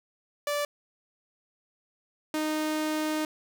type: tone pair in turn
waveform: sawtooth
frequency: 583 / 308.8 Hz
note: D5 / D#4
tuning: -13 / -13 cents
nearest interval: major seventh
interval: 1100 cents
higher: first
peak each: -23 dBFS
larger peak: neither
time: 0.47-0.65 / 2.34-3.25 s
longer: second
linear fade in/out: 2 ms
effects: none